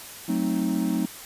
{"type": "chord", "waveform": "triangle", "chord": "F# diminished seventh", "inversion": "none", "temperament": "equal", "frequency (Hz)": [185, 220, 261.6, 311.1], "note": ["F#3", "A3", "C4", "Eb4"], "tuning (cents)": [0, 0, 0, 0], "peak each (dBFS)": -26, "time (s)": [0.28, 1.06], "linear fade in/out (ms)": 10, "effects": ["white hiss -41 dBFS RMS until 1.25 s", "resampled to 32000 Hz"]}